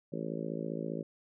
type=harmonic tone; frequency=55.1 Hz; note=A1; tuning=3 cents sharp; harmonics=3 / 4 / 5 / 6 / 7 / 8 / 9 / 10; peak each=-40 / -41 / -42 / -43 / -43 / -44 / -45 / -45 dBFS; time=0.12-1.03 s; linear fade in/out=10 ms; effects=none